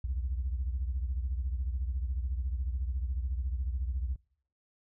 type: beating tone pair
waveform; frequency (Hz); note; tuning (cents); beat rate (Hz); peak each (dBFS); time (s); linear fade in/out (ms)
sine; 61.74 / 75.74; B1 / D#2; 0 / -46; 14; -30 / -35; 0.04-4.16; 5
effects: noise-tail reverb RT60 0.6 s tail -25 dB re dry + tanh soft clip ceiling -25 dBFS